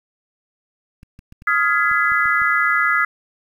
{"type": "clicks", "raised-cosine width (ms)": 5, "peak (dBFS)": -29, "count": 8, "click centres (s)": [1.031, 1.191, 1.324, 1.421, 1.914, 2.119, 2.257, 2.418]}
{"type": "chord", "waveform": "sine", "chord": "F half-diminished seventh", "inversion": "third", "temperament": "just", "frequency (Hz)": [1257.2, 1396.9, 1676.3, 2012], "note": ["Eb6", "F6", "Ab6", "Cb7"], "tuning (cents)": [18, 0, 16, 32], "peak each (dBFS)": -20, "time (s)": [1.47, 3.05], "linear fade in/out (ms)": 5}
{"effects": ["8-bit"]}